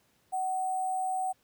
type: tone with sample-and-hold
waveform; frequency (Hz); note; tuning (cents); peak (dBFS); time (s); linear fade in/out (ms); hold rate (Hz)
sine; 750; F#5; +23; -28; 0.32-1.33; 20; 8820
effects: pink hiss -69 dBFS RMS until 1.43 s + high-pass 60 Hz 12 dB/octave